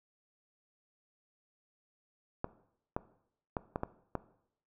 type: clicks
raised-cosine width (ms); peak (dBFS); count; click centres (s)
1; -19; 6; 2.444 / 2.965 / 3.568 / 3.759 / 3.834 / 4.153
effects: noise-tail reverb RT60 0.7 s tail -17 dB re dry